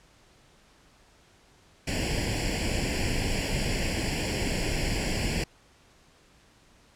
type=noise with comb filter; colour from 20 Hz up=pink; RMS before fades=-28 dBFS; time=1.87-5.44 s; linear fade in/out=5 ms; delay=0.4 ms; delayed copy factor=+0.9; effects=pink hiss -59 dBFS RMS until 6.95 s + low-pass 8000 Hz 12 dB/octave